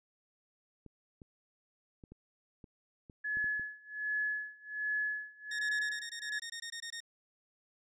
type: clicks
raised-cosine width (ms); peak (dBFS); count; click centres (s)
3; -38; 9; 0.863 / 1.218 / 2.038 / 2.12 / 2.642 / 3.098 / 3.371 / 3.443 / 3.596
type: tone with tremolo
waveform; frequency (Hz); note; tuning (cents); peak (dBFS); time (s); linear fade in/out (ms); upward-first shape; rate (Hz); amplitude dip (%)
sine; 1704; G#6; +44; -30; 3.24-6.39; 10; sine; 1.3; 95
type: tone bursts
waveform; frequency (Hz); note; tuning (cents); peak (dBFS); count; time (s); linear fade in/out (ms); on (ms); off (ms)
15% pulse; 1847; A#6; -16; -34; 15; 5.51-7.004; 5; 80; 21
effects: low-pass 10000 Hz 12 dB/octave